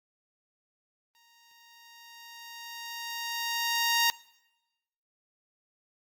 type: tone with exponential growth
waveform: 10% pulse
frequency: 932.3 Hz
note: A#5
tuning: in tune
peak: -13 dBFS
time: 1.15-4.1 s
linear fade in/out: 0 ms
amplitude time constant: 640 ms
effects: noise-tail reverb RT60 1.0 s tail -23 dB re dry + Opus 32 kbps